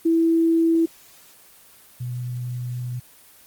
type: tone pair in turn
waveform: sine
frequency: 329.6 / 123.46 Hz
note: E4 / B2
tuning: 0 / 0 cents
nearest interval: octave + perfect fourth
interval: 1700 cents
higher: first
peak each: -15 / -26 dBFS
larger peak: first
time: 0.05-0.86 / 2-3 s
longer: second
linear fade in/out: 10 ms
effects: white hiss -50 dBFS RMS until 3.46 s + Opus 24 kbps